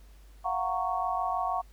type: chord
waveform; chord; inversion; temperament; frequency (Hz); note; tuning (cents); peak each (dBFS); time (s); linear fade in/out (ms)
sine; Gb major seventh; third; just; 693.7 / 740 / 925 / 1110; F5 / Gb5 / Bb5 / Db6; -12 / 0 / -14 / +2; -34 / -31 / -35 / -32; 0.44-1.62; 20
effects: added 50 Hz sine -50 dBFS peak until 1.72 s + pink hiss -63 dBFS RMS until 1.72 s